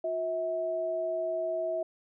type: tone pair together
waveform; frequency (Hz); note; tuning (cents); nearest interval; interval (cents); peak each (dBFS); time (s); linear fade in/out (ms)
sine; 360.2 / 647; F#4 / E5; -46 / -32; minor seventh; 1014; -37 / -29; 0.04-1.83; 5
effects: none